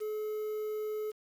triangle tone with quantisation, 427.9 Hz, A4, 48 cents flat, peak -31 dBFS, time 0-1.12 s, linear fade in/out 20 ms, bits 9, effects none

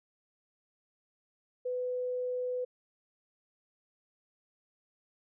sine tone, 499.7 Hz, B4, 20 cents sharp, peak -31 dBFS, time 1.65-2.65 s, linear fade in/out 10 ms, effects none

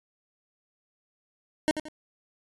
25% pulse tone with echo, 307.8 Hz, D#4, 19 cents flat, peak -17 dBFS, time 1.68-1.71 s, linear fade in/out 0 ms, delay 87 ms, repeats 2, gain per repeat -9 dB, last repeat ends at 1.884 s, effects resampled to 24000 Hz

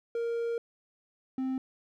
triangle tone pair in turn, 466.2 / 261.6 Hz, A#4 / C4, 0 / 0 cents, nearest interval minor seventh, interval 1000 cents, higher first, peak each -27 dBFS, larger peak neither, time 0.15-0.58 / 1.38-1.58 s, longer first, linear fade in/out 2 ms, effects none

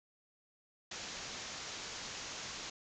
white low-pass noise, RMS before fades -45 dBFS, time 0.91-2.7 s, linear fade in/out 5 ms, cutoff 7100 Hz, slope 96 dB/octave, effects none

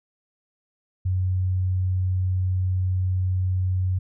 sine tone, 92.5 Hz, F#2, in tune, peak -20 dBFS, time 1.05-3.99 s, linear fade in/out 10 ms, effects none

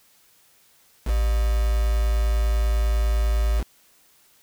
sine tone with quantisation, 55 Hz, A1, in tune, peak -18 dBFS, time 1.05-3.64 s, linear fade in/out 50 ms, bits 5, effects white hiss -58 dBFS RMS until 4.42 s

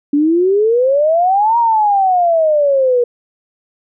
sine exponential two-way sweep, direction up then down, 282.5 to 952 to 476.3 Hz, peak -9 dBFS, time 0.13-3.04 s, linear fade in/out 5 ms, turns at 1.58 s, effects none

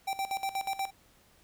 square tone with tremolo, 780 Hz, G5, 9 cents flat, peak -30 dBFS, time 0.07-0.91 s, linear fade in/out 10 ms, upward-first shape square, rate 8.3 Hz, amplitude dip 80%, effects pink hiss -63 dBFS RMS until 1.43 s

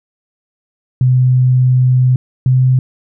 sine tone pair in turn, 127.3 / 128.63 Hz, C3 / C3, -47 / -29 cents, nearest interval unison, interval 18 cents, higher second, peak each -7 dBFS, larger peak neither, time 1.01-2.16 / 2.46-2.79 s, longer first, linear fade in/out 2 ms, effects none

